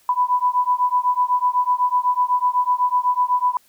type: beating tone pair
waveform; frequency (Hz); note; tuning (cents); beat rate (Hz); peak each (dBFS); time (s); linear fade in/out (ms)
sine; 989 / 997; B5 / B5; +2 / +16; 8; -19; 0.09-3.57; 2
effects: white hiss -57 dBFS RMS until 3.68 s